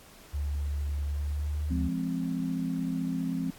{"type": "tone with pitch glide", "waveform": "sine", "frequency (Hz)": [72.2, 75.14], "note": ["D2", "D2"], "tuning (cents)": [-29, 40], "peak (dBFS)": -28, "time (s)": [0.33, 1.89], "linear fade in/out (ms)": 20, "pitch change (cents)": 69, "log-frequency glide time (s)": [1.1, 1.63]}
{"type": "chord", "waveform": "sine", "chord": "F minor", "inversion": "none", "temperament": "equal with one note detuned", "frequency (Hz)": [172.01, 207.7, 261.6], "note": ["F3", "Ab3", "C4"], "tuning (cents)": [-26, 0, 0], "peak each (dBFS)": [-32, -36, -31], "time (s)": [1.7, 3.51], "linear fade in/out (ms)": 10}
{"effects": ["pink hiss -53 dBFS RMS until 3.58 s", "AAC 64 kbps"]}